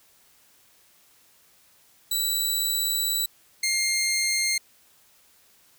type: tone pair in turn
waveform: 15% pulse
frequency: 3947 / 2118 Hz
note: B7 / C7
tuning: -2 / +21 cents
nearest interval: major seventh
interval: 1077 cents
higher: first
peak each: -16 dBFS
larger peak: neither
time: 2.11-3.26 / 3.63-4.58 s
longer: first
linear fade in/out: 5 ms
effects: white hiss -59 dBFS RMS until 5.78 s